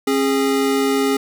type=tone pair together; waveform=square; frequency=271 / 413 Hz; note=C#4 / G#4; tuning=-39 / -10 cents; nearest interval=perfect fifth; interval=729 cents; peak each=-19 dBFS; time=0.07-1.17 s; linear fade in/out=5 ms; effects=none